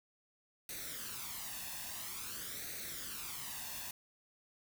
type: noise with flanger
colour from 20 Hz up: white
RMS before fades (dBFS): -44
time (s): 0.69-3.91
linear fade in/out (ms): 2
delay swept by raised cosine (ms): 0.48 to 1.14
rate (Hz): 0.49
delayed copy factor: +0.65
effects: none